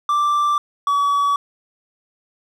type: tone pair in turn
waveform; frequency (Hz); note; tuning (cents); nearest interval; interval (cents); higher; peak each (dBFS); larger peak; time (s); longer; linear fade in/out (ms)
triangle; 1174.7 / 1138; D6 / C#6; 0 / +45; minor second; 55; first; -13; neither; 0.09-0.58 / 0.87-1.36; neither; 2
effects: none